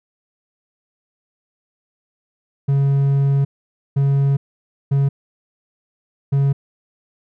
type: tone bursts at uneven times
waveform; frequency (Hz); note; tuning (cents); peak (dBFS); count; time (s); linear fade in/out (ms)
triangle; 138.8; C#3; +3; -11; 4; 2.68-3.45 / 3.96-4.37 / 4.91-5.09 / 6.32-6.53; 10
effects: none